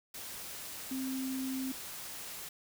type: tone in noise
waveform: sine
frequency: 262.9 Hz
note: C4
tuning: 8 cents sharp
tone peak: -34 dBFS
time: 0.91-1.72 s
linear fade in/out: 5 ms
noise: white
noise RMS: -44 dBFS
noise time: 0.14-2.49 s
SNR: +7 dB
effects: none